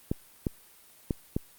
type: clicks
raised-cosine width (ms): 3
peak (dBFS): -14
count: 4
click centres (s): 0.115 / 0.468 / 1.108 / 1.365
effects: white hiss -56 dBFS RMS until 1.58 s + Opus 32 kbps